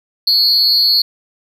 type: tone with amplitude modulation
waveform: triangle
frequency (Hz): 4379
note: C#8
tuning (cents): -22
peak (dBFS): -4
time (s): 0.27-1.02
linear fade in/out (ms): 5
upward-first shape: sine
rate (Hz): 238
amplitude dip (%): 100
effects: none